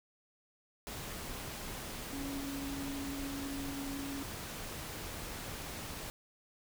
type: tone in noise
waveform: sine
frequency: 277.2 Hz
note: C#4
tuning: in tune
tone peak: -39 dBFS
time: 2.13-4.23 s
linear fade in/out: 0 ms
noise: pink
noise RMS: -43 dBFS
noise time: 0.87-6.1 s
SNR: +1 dB
effects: none